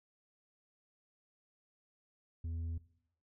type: tone with tanh clipping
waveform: sine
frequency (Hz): 82.7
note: E2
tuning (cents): +6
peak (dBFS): -38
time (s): 2.44-2.78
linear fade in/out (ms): 5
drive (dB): 5
effects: noise-tail reverb RT60 0.7 s tail -18 dB re dry